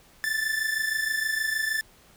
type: tone pair together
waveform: 45% pulse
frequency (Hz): 1742.6 / 1769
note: A6 / A6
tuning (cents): -17 / +9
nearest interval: unison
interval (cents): 26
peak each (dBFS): -29 / -27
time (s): 0.24-1.81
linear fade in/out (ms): 0
effects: pink hiss -56 dBFS RMS until 2.16 s